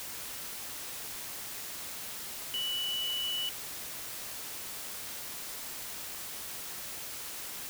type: tone in noise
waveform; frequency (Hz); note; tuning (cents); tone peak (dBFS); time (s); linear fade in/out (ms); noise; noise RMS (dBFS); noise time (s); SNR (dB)
sine; 2960; F#7; 0; -31; 2.54-3.49; 0; white; -41; 0-7.69; +7
effects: none